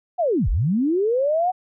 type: linear two-way sweep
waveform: sine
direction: down then up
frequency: 752 to 31.24 to 752 Hz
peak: -17 dBFS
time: 0.18-1.52 s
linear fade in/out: 20 ms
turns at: 0.49 s
effects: none